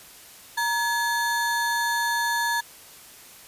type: ring-modulated tone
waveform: square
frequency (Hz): 1318.5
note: E6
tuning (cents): 0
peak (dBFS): -20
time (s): 0.57-2.61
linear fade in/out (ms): 10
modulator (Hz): 382
effects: white hiss -47 dBFS RMS until 3.47 s + resampled to 32000 Hz